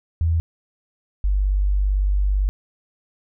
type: tone pair in turn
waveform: sine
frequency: 82.3 / 48.94 Hz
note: E2 / G1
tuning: -2 / -2 cents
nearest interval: major sixth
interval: 900 cents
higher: first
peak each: -16 dBFS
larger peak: neither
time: 0.21-0.4 / 1.24-2.49 s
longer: second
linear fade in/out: 0 ms
effects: none